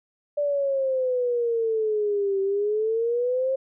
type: exponential two-way sweep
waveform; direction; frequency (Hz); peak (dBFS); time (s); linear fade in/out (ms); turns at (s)
sine; down then up; 587.3 to 386.9 to 537; -21; 0.37-3.56; 10; 2.41
effects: none